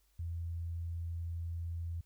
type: tone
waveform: sine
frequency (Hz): 84.3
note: E2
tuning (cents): +39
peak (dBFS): -36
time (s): 0.19-2.01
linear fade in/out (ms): 5
effects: added 50 Hz sine -70 dBFS peak until 2.05 s + white hiss -75 dBFS RMS until 2.05 s